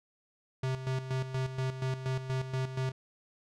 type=tone with tremolo; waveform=square; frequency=130.81 Hz; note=C3; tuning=in tune; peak=-30 dBFS; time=0.63-2.92 s; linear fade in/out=5 ms; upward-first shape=square; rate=4.2 Hz; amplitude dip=65%; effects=low-pass 6000 Hz 12 dB/octave